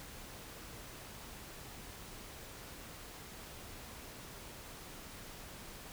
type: silence
effects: pink hiss -50 dBFS RMS until 5.92 s